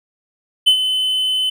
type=tone with ADSR envelope; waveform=triangle; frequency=3036 Hz; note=F#7; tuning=44 cents sharp; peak=-5 dBFS; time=0.66-1.5 s; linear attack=17 ms; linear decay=83 ms; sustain=-9 dB; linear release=8 ms; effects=none